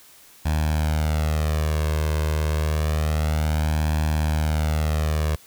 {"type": "tone with flanger", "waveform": "sawtooth", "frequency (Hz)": 77.1, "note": "D#2", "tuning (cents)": -15, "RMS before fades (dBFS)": -22, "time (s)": [0.45, 5.36], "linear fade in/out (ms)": 10, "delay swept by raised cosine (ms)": [1.2, 1.92], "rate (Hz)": 0.28, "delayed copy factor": 0.7, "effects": ["white hiss -50 dBFS RMS until 5.46 s"]}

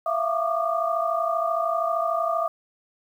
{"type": "tone cluster", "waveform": "sine", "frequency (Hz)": [664, 697, 1159, 1214], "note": ["E5", "F5", "D6", "D#6"], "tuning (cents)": [12, -4, -23, -43], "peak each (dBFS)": [-25, -29, -30, -27], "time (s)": [0.06, 2.48], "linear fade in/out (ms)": 5, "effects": ["9-bit"]}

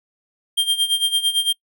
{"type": "tone with tremolo", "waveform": "square", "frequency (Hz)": 3190, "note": "G7", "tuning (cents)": 30, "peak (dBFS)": -14, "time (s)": [0.57, 1.53], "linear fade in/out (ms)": 10, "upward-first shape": "sine", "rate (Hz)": 8.9, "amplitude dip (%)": 80, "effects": ["noise-tail reverb RT60 0.1 s tail -23 dB re dry"]}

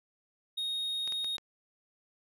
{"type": "tone", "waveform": "triangle", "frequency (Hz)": 3729, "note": "A#7", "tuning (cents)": 0, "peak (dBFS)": -30, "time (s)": [0.57, 1.37], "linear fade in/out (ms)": 10}
{"type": "clicks", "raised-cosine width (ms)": 0.2, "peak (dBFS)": -27, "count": 4, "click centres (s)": [1.076, 1.123, 1.245, 1.382]}
{"effects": []}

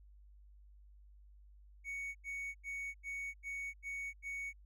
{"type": "tone bursts", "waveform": "triangle", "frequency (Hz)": 2229, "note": "C#7", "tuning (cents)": 9, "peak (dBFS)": -38, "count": 7, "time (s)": [1.84, 4.532], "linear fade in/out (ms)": 50, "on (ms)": 310, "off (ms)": 87, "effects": ["added 50 Hz sine -57 dBFS peak until 4.65 s"]}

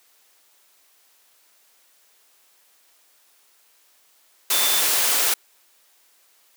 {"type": "tone in noise", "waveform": "sine", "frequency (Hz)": 3539, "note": "A7", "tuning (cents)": 9, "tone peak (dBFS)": -25, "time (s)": [4.52, 4.81], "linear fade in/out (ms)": 5, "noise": "white", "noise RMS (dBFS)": -20, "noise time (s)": [4.5, 5.34], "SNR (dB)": -8, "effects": ["white hiss -59 dBFS RMS until 6.56 s", "high-pass 400 Hz 12 dB/octave"]}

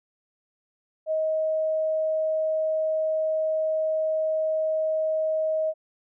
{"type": "tone", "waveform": "sine", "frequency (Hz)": 630, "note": "D#5", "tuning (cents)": 21, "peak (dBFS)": -22, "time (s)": [1.06, 5.74], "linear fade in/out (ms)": 50, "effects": []}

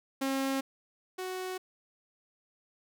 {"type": "tone pair in turn", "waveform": "sawtooth", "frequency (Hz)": [269.6, 370.8], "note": ["C#4", "F#4"], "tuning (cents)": [-48, 4], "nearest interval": "tritone", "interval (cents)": 552, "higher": "second", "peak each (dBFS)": [-25, -31], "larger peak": "first", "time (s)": [[0.21, 0.61], [1.18, 1.58]], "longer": "neither", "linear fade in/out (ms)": 10, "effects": []}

